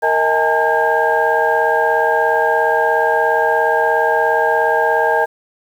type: tone cluster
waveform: sine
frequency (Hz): 463.7 / 634 / 821 / 898 / 1610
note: A#4 / D#5 / G#5 / A5 / G6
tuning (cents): -9 / +32 / -20 / +35 / +46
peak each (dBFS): -18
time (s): 0.02-5.26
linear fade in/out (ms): 20
effects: tanh soft clip ceiling -2 dBFS + 7-bit